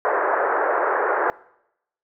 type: band-pass noise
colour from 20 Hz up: pink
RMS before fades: -21 dBFS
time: 0.05-1.3 s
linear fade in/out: 0 ms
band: 390 to 1700 Hz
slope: 48 dB/octave
effects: noise-tail reverb RT60 0.8 s tail -22 dB re dry